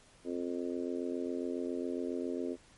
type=harmonic tone; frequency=87.31 Hz; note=F2; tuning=in tune; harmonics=3 / 4 / 5 / 6 / 7; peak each=-37 / -38 / -40 / -46 / -46 dBFS; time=0.24-2.57 s; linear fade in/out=50 ms; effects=pink hiss -61 dBFS RMS until 2.77 s + MP3 48 kbps